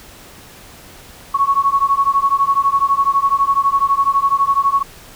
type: beating tone pair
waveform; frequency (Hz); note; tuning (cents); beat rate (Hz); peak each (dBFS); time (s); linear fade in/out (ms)
sine; 1103 / 1115; C#6 / C#6; -9 / +10; 12; -15; 1.34-4.83; 10
effects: pink hiss -40 dBFS RMS until 5.15 s